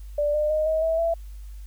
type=tone with pitch steps; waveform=sine; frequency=587.3 / 602.4 / 617.9 / 633.8 / 650.1 / 666.9 Hz; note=D5 / D5 / D#5 / D#5 / E5 / E5; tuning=0 / +44 / -12 / +32 / -24 / +20 cents; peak=-20 dBFS; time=0.18-1.14 s; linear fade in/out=5 ms; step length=160 ms; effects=added 50 Hz sine -36 dBFS peak until 1.66 s + white hiss -59 dBFS RMS until 1.66 s